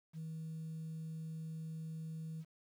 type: tone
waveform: sine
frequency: 160 Hz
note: D#3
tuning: 49 cents sharp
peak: -40 dBFS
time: 0.13-2.45 s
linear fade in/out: 50 ms
effects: tanh soft clip ceiling -39 dBFS + 11-bit